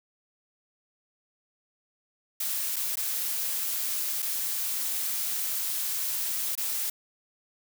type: noise with dropouts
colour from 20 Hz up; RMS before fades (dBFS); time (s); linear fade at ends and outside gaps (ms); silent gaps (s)
blue; -30; 2.4-6.9; 5; 2.76-2.764 / 2.957-2.97 / 4.222-4.225 / 6.553-6.576
effects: none